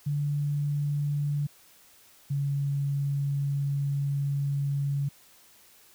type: tone pair in turn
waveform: sine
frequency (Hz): 145.2 / 140.82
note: D3 / C#3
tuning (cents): -19 / +28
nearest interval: minor second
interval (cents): 53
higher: first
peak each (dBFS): -25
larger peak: neither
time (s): 0.06-1.47 / 2.3-5.09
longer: second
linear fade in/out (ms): 10
effects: white hiss -57 dBFS RMS until 5.94 s